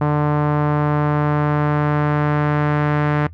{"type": "tone with low-pass filter sweep", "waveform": "sawtooth", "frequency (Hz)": 148.5, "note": "D3", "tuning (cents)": 20, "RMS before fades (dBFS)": -17, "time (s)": [0.01, 3.27], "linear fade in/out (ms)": 5, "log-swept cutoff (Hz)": [1100, 1700], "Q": 1.5, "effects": ["noise-tail reverb RT60 0.1 s tail -19 dB re dry", "added 84 Hz sine -35 dBFS peak until 3.33 s"]}